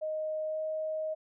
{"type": "tone with pitch glide", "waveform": "sine", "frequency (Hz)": [622.3, 626.6], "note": ["D#5", "D#5"], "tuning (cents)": [0, 12], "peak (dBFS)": -31, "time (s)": [0.01, 1.15], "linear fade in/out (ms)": 20, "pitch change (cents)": 12, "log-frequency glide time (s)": [0.46, 0.6], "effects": []}